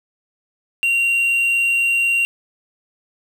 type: tone with quantisation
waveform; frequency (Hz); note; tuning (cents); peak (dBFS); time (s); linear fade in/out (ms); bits
triangle; 2759; F7; -22; -13; 0.83-2.25; 0; 6
effects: none